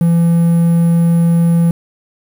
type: tone with quantisation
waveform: triangle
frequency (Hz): 168.7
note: E3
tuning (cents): +40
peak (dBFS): -6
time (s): 0.01-1.71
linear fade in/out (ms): 2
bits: 6
effects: none